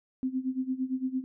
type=tone with tremolo; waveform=sine; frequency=259.4 Hz; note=C4; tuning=15 cents flat; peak=-25 dBFS; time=0.23-1.24 s; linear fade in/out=0 ms; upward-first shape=sine; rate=8.8 Hz; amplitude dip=85%; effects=none